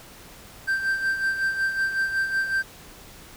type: tone with tremolo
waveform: triangle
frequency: 1568 Hz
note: G6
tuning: in tune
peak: -18 dBFS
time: 0.67-2.63 s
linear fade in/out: 20 ms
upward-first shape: sine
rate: 5.4 Hz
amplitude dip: 60%
effects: pink hiss -46 dBFS RMS until 3.36 s